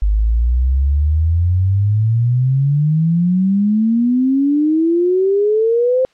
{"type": "exponential sweep", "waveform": "sine", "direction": "up", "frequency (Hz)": [50, 524], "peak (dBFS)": -11, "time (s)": [0.02, 6.05], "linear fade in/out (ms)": 0, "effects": ["white hiss -56 dBFS RMS until 6.13 s", "low-pass 4000 Hz 12 dB/octave"]}